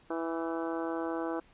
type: harmonic tone with a mistuned harmonic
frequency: 164.81 Hz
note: E3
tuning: in tune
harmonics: 2 / 3 / 4 / 5 / 6 / 7 / 8 / 9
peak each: -34 / -38 / -40 / -42 / -44 / -45 / -46 / -47 dBFS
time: 0.1-1.4 s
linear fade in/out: 5 ms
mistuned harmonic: 9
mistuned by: +38 cents
effects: pink hiss -62 dBFS RMS until 1.53 s + resampled to 8000 Hz